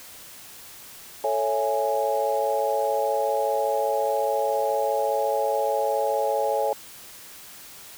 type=chord; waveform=sine; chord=A major seventh; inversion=none; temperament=equal; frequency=440 / 554.4 / 659.3 / 830.6 Hz; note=A4 / C#5 / E5 / G#5; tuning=0 / 0 / 0 / 0 cents; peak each=-28 / -25 / -29 / -26 dBFS; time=1.24-6.73 s; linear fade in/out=2 ms; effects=white hiss -44 dBFS RMS until 7.97 s